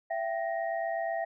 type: tone cluster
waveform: sine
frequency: 668 / 776 / 1870 Hz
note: E5 / G5 / A#6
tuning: +23 / -18 / +5 cents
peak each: -31 / -35 / -39 dBFS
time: 0.1-1.25 s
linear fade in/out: 10 ms
effects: none